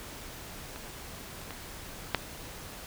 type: clicks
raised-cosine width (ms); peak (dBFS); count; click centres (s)
0.3; -26 / -29 / -22 / -8; 4; 0.76 / 1.416 / 1.507 / 2.147
effects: pink hiss -44 dBFS RMS until 2.86 s